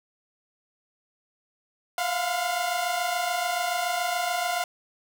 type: tone cluster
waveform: sawtooth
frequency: 686 / 713 / 1020 Hz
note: F5 / F5 / C6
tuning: -31 / +36 / -44 cents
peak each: -27 / -23 / -32 dBFS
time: 1.98-4.64 s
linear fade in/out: 2 ms
effects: none